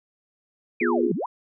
sine exponential two-way sweep, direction down then up, 2553 to 155.8 to 1091 Hz, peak -25 dBFS, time 0.8-1.26 s, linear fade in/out 5 ms, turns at 1.14 s
sine chord, F diminished, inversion second, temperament equal with one note detuned, 243.7 / 349.2 / 415.3 Hz, Cb4 / F4 / Ab4, -23 / 0 / 0 cents, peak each -25 / -23 / -26 dBFS, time 0.81-1.12 s, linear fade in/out 5 ms
effects none

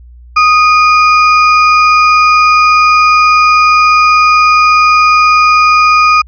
sine tone with sample-and-hold, 1244.5 Hz, D#6, in tune, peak -3 dBFS, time 0.36-6.22 s, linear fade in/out 10 ms, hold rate 3675 Hz, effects added 60 Hz sine -32 dBFS peak until 6.27 s + resampled to 11025 Hz

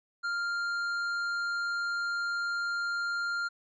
triangle tone with hard clipping, 1396.9 Hz, F6, in tune, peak -31 dBFS, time 0.23-3.49 s, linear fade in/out 20 ms, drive 11 dB, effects resampled to 16000 Hz

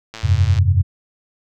click train, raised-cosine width 0.2 ms, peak -15 dBFS, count 51, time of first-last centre 0.14-0.586 s, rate 112 Hz
sine chord, F suspended second, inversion none, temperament equal, 87.31 / 98 / 130.81 Hz, F2 / G2 / C3, 0 / 0 / 0 cents, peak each -15 / -15 / -21 dBFS, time 0.23-0.83 s, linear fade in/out 20 ms
effects none

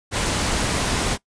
pink noise, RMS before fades -22 dBFS, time 0.11-1.18 s, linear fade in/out 50 ms, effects noise-tail reverb RT60 0.1 s tail -20 dB re dry + resampled to 22050 Hz

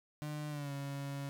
35% pulse tone with pitch glide, 149.9 to 139.86 Hz, D3 to C#3, +36 to +16 cents, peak -37 dBFS, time 0.22-1.29 s, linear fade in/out 0 ms, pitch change -120 cents, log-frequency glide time 0.49-0.72 s, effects none

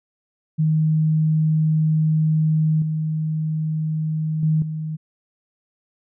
sine tone with level steps, 156.5 Hz, D#3, 10 cents sharp, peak -15 / -20 / -15 / -24 dBFS, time 0.58-4.97 s, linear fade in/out 20 ms, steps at 2.82 / 4.43 / 4.62 s, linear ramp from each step 2 ms, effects none

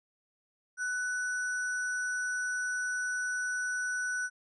sine tone with sample-and-hold, 1490 Hz, F#6, 12 cents sharp, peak -30 dBFS, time 0.77-4.3 s, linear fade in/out 50 ms, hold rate 7350 Hz, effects resampled to 22050 Hz

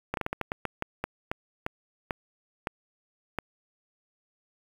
slowing click train, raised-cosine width 0.5 ms, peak -14 dBFS, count 15, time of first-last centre 0.14-3.387 s, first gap 32 ms, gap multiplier 1.27, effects 7-bit

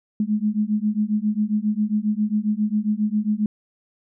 sine beating tone pair, 208 / 215.4 Hz, G#3 / A3, +3 / -37 cents, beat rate 7.4 Hz, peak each -22 dBFS, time 0.2-3.46 s, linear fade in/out 2 ms, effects none

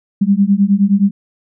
sine beating tone pair, 194.7 / 204.3 Hz, G3 / G#3, -12 / -28 cents, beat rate 9.6 Hz, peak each -12 dBFS, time 0.21-1.11 s, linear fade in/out 10 ms, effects none

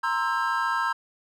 triangle chord, C dominant seventh, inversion third, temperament equal with one note detuned, 932.3 / 1046.5 / 1318.5 / 1604.6 Hz, Bb5 / C6 / E6 / G6, 0 / 0 / 0 / +40 cents, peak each -27 dBFS, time 0.03-0.93 s, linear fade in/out 10 ms, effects none

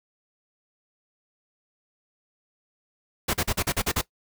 pink noise bursts, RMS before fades -24 dBFS, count 8, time 3.28-4.015 s, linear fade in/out 10 ms, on 56 ms, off 41 ms, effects noise-tail reverb RT60 0.1 s tail -18 dB re dry

